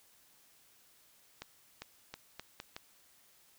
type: accelerating click train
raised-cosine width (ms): 0.2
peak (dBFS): -25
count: 6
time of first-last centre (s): 1.42-2.765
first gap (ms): 400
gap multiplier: 0.8
effects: white hiss -65 dBFS RMS until 3.58 s